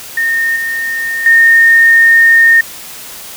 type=tone with level steps; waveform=sine; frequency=1833 Hz; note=A#6; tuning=30 cents flat; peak=-10 / -14 / -3 dBFS; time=0.17-2.61 s; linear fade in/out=5 ms; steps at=0.56 / 1.26 s; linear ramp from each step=2 ms; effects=white hiss -29 dBFS RMS until 3.36 s